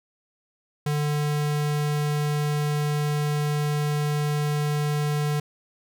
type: tone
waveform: square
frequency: 148.2 Hz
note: D3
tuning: 16 cents sharp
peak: -23 dBFS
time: 0.86-5.4 s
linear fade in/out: 5 ms
effects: none